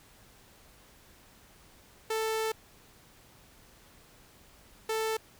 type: tone bursts at uneven times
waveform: sawtooth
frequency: 441.6 Hz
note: A4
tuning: 6 cents sharp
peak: -25 dBFS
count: 2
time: 2.1-2.52 / 4.89-5.17 s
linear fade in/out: 5 ms
effects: pink hiss -58 dBFS RMS until 5.39 s